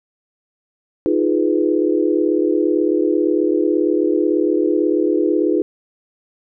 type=chord; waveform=sine; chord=F half-diminished seventh; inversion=third; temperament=equal with one note detuned; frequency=311.1 / 349.2 / 417.5 / 493.9 Hz; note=Eb4 / F4 / Ab4 / Cb5; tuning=0 / 0 / +9 / 0 cents; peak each=-18 / -18 / -20 / -23 dBFS; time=1.06-5.62 s; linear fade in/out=0 ms; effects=none